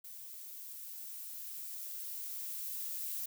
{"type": "noise with level ramp", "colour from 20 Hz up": "violet", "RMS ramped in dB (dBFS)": [-49, -39], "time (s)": [0.04, 3.26], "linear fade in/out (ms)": 5, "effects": []}